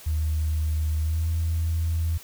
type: tone with pitch glide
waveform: sine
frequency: 77.6 to 81.98 Hz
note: D#2 to E2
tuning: -4 to -9 cents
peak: -21 dBFS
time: 0.06-2.18 s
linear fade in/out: 10 ms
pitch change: +95 cents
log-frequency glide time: 1.02-1.28 s
effects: tanh soft clip ceiling -17 dBFS + white hiss -46 dBFS RMS until 2.23 s